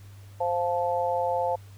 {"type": "chord", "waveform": "sine", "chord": "F major", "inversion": "second", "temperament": "just", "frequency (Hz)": [523.8, 698.5, 873.1], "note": ["C5", "F5", "A5"], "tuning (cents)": [2, 0, -14], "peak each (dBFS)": [-27, -29, -28], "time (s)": [0.4, 1.56], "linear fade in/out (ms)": 10, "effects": ["added 99 Hz sine -44 dBFS peak until 1.77 s", "pink hiss -57 dBFS RMS until 1.77 s"]}